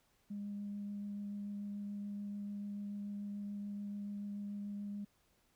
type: tone with vibrato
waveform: sine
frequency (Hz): 203.6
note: G#3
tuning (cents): -34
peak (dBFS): -39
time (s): 0.3-5.05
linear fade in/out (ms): 10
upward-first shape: triangle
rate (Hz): 6.9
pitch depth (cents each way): 10
effects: tanh soft clip ceiling -35 dBFS + pink hiss -74 dBFS RMS until 5.55 s